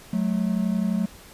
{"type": "tone pair together", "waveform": "triangle", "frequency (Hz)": [185, 216.7], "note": ["F#3", "A3"], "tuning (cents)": [0, -26], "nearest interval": "minor third", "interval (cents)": 274, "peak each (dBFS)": -22, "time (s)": [0.13, 1.06], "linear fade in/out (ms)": 5, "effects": ["pink hiss -47 dBFS RMS until 1.33 s", "resampled to 32000 Hz"]}